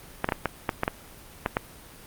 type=clicks; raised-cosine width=0.5 ms; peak=-8 dBFS; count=9; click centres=0.244 / 0.289 / 0.322 / 0.457 / 0.692 / 0.834 / 0.879 / 1.461 / 1.569 s; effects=pink hiss -47 dBFS RMS until 2.06 s + Opus 32 kbps